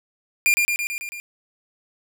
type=tone with echo; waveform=45% pulse; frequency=2402 Hz; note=D7; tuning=38 cents sharp; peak=-14 dBFS; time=0.46-0.54 s; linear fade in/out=0 ms; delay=110 ms; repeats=6; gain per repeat=-3 dB; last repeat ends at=1.2 s; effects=none